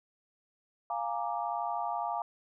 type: chord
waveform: sine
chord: Bb dominant seventh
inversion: second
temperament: equal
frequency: 698.5 / 830.6 / 932.3 / 1174.7 Hz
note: F5 / Ab5 / Bb5 / D6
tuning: 0 / 0 / 0 / 0 cents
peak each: -35 / -36 / -37 / -39 dBFS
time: 0.9-2.22 s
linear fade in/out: 2 ms
effects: none